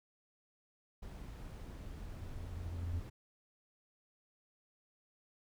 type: noise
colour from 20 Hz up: brown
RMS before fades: -47 dBFS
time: 1.02-3.1 s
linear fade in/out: 10 ms
type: tone with exponential growth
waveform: triangle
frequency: 86 Hz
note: F2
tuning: 26 cents flat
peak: -32 dBFS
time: 1.16-3 s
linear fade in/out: 5 ms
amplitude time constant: 400 ms
effects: none